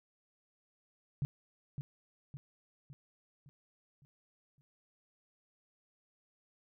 sine tone with echo, 140 Hz, C#3, 18 cents sharp, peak -30 dBFS, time 1.22-1.25 s, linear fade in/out 0 ms, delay 560 ms, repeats 6, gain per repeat -6 dB, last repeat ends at 4.61 s, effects none

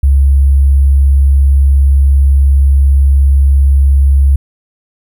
sine tone with sample-and-hold, 68.6 Hz, C#2, 17 cents flat, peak -4 dBFS, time 0.03-4.36 s, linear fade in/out 5 ms, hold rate 11025 Hz, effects none

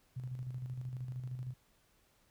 sine tone with tremolo, 126.6 Hz, B2, 43 cents sharp, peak -37 dBFS, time 0.16-1.54 s, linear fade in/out 10 ms, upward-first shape square, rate 13 Hz, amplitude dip 45%, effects pink hiss -71 dBFS RMS until 2.3 s

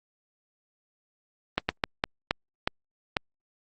slowing click train, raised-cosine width 0.3 ms, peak -7 dBFS, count 7, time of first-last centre 1.58-3.168 s, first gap 110 ms, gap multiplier 1.35, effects Opus 24 kbps

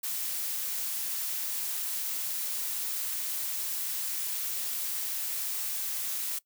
blue noise, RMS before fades -33 dBFS, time 0.03-6.39 s, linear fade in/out 10 ms, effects noise-tail reverb RT60 0.1 s tail -20 dB re dry

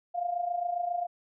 sine tone with amplitude modulation, 702 Hz, F5, 9 cents sharp, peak -25 dBFS, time 0.14-1.07 s, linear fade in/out 20 ms, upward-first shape sine, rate 27.4 Hz, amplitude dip 70%, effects none

